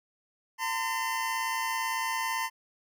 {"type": "tone pair together", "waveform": "25% pulse", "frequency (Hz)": [905.1, 1023], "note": ["A5", "C6"], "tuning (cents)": [49, -39], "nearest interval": "major second", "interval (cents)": 212, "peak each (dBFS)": -28, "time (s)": [0.58, 2.5], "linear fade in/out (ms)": 50, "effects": []}